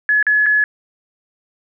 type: tone with dropouts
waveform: sine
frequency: 1701 Hz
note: G#6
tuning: 41 cents sharp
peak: -11 dBFS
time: 0.09-0.64 s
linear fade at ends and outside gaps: 1 ms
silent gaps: 0.227-0.267 / 0.46-0.464 s
effects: none